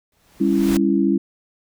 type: noise with exponential growth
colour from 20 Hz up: pink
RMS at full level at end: -26 dBFS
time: 0.12-0.77 s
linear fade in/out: 2 ms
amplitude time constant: 140 ms
type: chord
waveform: sine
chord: C# diminished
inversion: second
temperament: just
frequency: 199.57 / 277.2 / 332.6 Hz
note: G3 / C#4 / E4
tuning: +31 / 0 / +16 cents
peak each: -19 dBFS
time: 0.4-1.18 s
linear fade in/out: 10 ms
effects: none